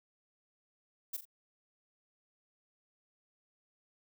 violet noise with echo, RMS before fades -37 dBFS, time 1.13-1.17 s, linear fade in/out 10 ms, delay 42 ms, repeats 2, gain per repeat -9 dB, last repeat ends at 1.254 s, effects none

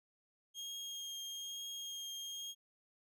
30% pulse tone with vibrato, 3238 Hz, G#7, 45 cents flat, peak -40 dBFS, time 0.54-2.55 s, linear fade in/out 50 ms, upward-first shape triangle, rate 1.1 Hz, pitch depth 13 cents each way, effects none

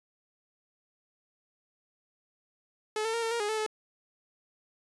sawtooth tone with pitch steps, 429.8 / 448.9 / 463.7 / 453 / 468.9 / 415.2 / 436.6 / 431.3 Hz, A4 / A4 / A#4 / A#4 / A#4 / G#4 / A4 / A4, -41 / +35 / -9 / -50 / +10 / 0 / -13 / -35 cents, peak -25 dBFS, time 2.96-3.664 s, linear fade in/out 2 ms, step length 88 ms, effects resampled to 24000 Hz

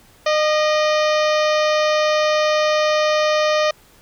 harmonic tone with a mistuned harmonic, 610 Hz, D#5, 34 cents flat, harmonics 1 / 2 / 3 / 4 / 5 / 6 / 7 / 8 / 9 / 10, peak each -16 / -22 / -26 / -28 / -30 / -32 / -33 / -34 / -35 / -36 dBFS, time 0.26-3.71 s, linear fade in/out 5 ms, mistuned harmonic 3, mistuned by +47 cents, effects pink hiss -51 dBFS RMS until 4.01 s

